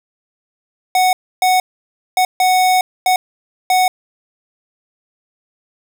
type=tone bursts at uneven times; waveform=square; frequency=740 Hz; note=F#5; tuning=in tune; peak=-11 dBFS; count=6; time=0.95-1.13 / 1.42-1.6 / 2.17-2.25 / 2.4-2.81 / 3.06-3.16 / 3.7-3.88 s; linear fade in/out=2 ms; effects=none